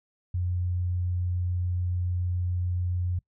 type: tone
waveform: sine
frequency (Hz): 89.3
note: F2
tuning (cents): +39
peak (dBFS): -25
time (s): 0.34-3.19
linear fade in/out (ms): 5
effects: noise-tail reverb RT60 0.1 s tail -23 dB re dry